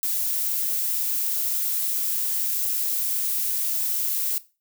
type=noise; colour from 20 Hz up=violet; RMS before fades=-25 dBFS; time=0.03-4.38 s; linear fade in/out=0 ms; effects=noise-tail reverb RT60 0.3 s tail -17 dB re dry